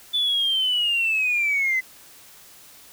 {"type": "linear sweep", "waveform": "sine", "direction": "down", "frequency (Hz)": [3500, 2020], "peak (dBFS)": -18, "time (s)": [0.13, 1.81], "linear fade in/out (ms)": 20, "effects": ["tanh soft clip ceiling -15 dBFS", "white hiss -48 dBFS RMS until 2.92 s"]}